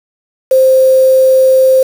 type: tone with quantisation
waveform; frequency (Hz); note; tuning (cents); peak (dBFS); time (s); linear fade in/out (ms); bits
sine; 523.3; C5; 0; -4; 0.51-1.83; 5; 4
effects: none